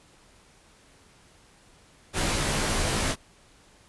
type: noise with comb filter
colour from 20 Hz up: pink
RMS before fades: -26 dBFS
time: 2.13-3.16 s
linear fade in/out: 50 ms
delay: 17 ms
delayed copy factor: -0.8
effects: pink hiss -57 dBFS RMS until 3.88 s + resampled to 24000 Hz